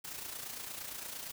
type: noise with amplitude modulation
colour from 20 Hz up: white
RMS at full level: -41 dBFS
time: 0.04-1.32 s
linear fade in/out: 10 ms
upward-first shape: sine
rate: 28.7 Hz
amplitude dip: 55%
effects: none